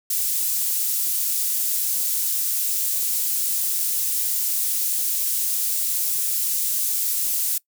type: high-pass noise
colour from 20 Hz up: pink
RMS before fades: -23 dBFS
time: 0.1-7.58 s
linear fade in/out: 5 ms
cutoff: 10000 Hz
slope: 12 dB/octave
effects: noise-tail reverb RT60 0.1 s tail -22 dB re dry